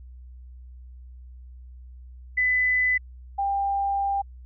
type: tone pair in turn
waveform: sine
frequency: 2003 / 794.9 Hz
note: B6 / G5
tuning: +24 / +24 cents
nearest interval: octave + major third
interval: 1600 cents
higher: first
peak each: -19 / -22 dBFS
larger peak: first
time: 2.37-2.98 / 3.38-4.22 s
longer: second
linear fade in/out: 10 ms
effects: added 62 Hz sine -41 dBFS peak until 4.45 s